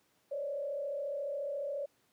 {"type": "tone with frequency modulation", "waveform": "sine", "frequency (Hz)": 569, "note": "C#5", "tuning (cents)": 45, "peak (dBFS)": -34, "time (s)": [0.31, 1.86], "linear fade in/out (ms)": 10, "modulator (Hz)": 34.3, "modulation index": 0.9, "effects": ["pink hiss -72 dBFS RMS until 2.12 s", "high-pass 150 Hz 12 dB/octave"]}